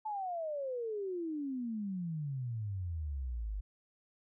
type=exponential sweep; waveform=sine; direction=down; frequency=880 to 48 Hz; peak=-35 dBFS; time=0.05-3.61 s; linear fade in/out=10 ms; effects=none